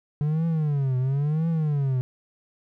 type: tone with vibrato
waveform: triangle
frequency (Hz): 145.3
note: D3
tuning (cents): -18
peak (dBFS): -19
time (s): 0.21-2.01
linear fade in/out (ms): 0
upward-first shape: triangle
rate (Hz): 0.98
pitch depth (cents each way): 250
effects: none